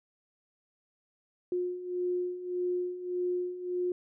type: beating tone pair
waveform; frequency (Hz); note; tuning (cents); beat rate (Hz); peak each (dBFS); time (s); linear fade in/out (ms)
sine; 357.5 / 359.2; F4 / F4; +41 / +49; 1.7; -36 / -31; 1.52-3.92; 2
effects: none